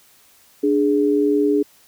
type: tone pair together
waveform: sine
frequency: 293.7 / 415.4 Hz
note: D4 / G#4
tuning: 0 / 0 cents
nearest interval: tritone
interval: 600 cents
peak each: -17 dBFS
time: 0.63-1.63 s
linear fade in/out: 10 ms
effects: white hiss -53 dBFS RMS until 1.87 s

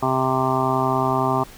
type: harmonic tone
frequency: 130.81 Hz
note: C3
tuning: in tune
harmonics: 1 / 2 / 3 / 5 / 6 / 7 / 8 / 9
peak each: -26 / -26 / -26 / -26 / -26 / -26 / -26 / -26 dBFS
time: 0.02-1.44 s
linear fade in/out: 10 ms
effects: pink hiss -44 dBFS RMS until 1.57 s

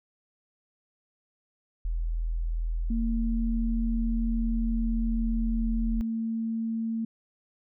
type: tone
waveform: sine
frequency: 41.2 Hz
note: E1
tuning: in tune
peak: -26 dBFS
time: 1.85-6.01 s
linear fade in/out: 0 ms
type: tone with pitch glide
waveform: sine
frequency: 228.4 to 225.9 Hz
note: A#3 to A3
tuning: -35 to +46 cents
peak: -27 dBFS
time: 2.9-7.05 s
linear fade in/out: 5 ms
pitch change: -19 cents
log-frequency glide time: 4.18-5.66 s
effects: none

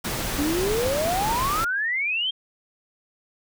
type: noise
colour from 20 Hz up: pink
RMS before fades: -28 dBFS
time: 0.04-1.65 s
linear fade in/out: 10 ms
type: exponential sweep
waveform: sine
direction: up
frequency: 276.9 to 3234 Hz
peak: -22 dBFS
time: 0.38-2.31 s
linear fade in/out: 10 ms
effects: none

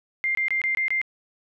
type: tone bursts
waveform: sine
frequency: 2100 Hz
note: C7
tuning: 6 cents sharp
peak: -21 dBFS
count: 6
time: 0.24-1.015 s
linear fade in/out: 0 ms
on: 110 ms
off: 23 ms
effects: none

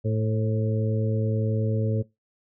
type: harmonic tone with a mistuned harmonic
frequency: 110 Hz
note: A2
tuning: in tune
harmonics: 1 / 2 / 3 / 4 / 5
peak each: -23 / -31 / -37 / -31 / -33 dBFS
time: 0.04-2.03 s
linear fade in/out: 20 ms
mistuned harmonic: 5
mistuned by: -27 cents
effects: noise-tail reverb RT60 0.2 s tail -21 dB re dry

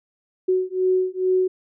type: beating tone pair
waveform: sine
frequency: 370 / 372.3 Hz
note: F#4 / F#4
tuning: 0 / +11 cents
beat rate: 2.3 Hz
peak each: -21 dBFS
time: 0.48-1.48 s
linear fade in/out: 10 ms
effects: none

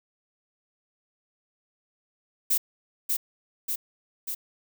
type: noise with echo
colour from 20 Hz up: violet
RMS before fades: -23 dBFS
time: 2.5-2.58 s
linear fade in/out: 10 ms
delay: 590 ms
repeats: 3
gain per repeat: -3 dB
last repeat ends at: 4.35 s
effects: none

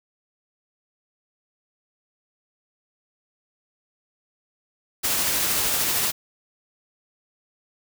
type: noise with tremolo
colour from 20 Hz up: white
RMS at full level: -22 dBFS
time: 5.03-6.12 s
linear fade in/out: 20 ms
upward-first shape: triangle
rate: 13 Hz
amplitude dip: 25%
effects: none

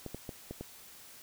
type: clicks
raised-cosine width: 2 ms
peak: -26 dBFS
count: 5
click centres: 0.063 / 0.146 / 0.292 / 0.51 / 0.61 s
effects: white hiss -53 dBFS RMS until 1.22 s

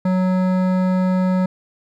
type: tone with hard clipping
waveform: triangle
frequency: 185 Hz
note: F#3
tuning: in tune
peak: -17 dBFS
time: 0.05-1.46 s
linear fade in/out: 5 ms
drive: 18 dB
effects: none

